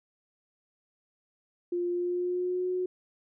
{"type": "tone with pitch glide", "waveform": "sine", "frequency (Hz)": [351, 365.3], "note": ["F4", "F#4"], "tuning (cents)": [9, -22], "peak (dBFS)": -27, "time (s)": [1.72, 2.86], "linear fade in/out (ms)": 5, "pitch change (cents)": 69, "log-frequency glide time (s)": [1.9, 2.69], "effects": []}